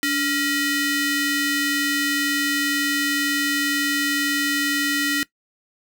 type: ring-modulated tone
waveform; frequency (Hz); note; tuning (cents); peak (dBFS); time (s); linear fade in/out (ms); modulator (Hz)
sawtooth; 1100; C#6; -14; -13; 0.03-5.23; 0; 811
effects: noise-tail reverb RT60 0.1 s tail -20 dB re dry